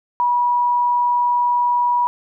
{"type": "tone", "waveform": "sine", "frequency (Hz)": 970, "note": "B5", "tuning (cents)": -31, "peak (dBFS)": -14, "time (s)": [0.2, 2.07], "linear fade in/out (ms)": 0, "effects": []}